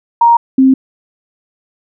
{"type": "tone pair in turn", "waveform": "sine", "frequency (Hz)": [937, 264], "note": ["A#5", "C4"], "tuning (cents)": [9, 16], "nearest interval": "octave + minor seventh", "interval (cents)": 2193, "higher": "first", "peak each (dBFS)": -4, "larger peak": "neither", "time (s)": [[0.21, 0.37], [0.58, 0.74]], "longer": "neither", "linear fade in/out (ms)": 5, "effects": []}